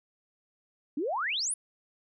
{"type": "exponential sweep", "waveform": "sine", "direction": "up", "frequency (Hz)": [265.4, 10800], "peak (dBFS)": -28, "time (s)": [0.97, 1.54], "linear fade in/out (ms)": 5, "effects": []}